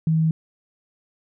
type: tone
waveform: sine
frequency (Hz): 160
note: D#3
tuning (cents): +49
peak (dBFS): -16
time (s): 0.07-0.31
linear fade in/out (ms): 2
effects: none